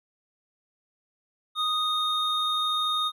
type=tone pair together; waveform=triangle; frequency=1244.5 / 3693 Hz; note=D#6 / A#7; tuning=0 / -17 cents; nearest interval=octave + perfect fifth; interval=1883 cents; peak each=-25 dBFS; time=1.55-3.12 s; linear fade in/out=50 ms; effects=none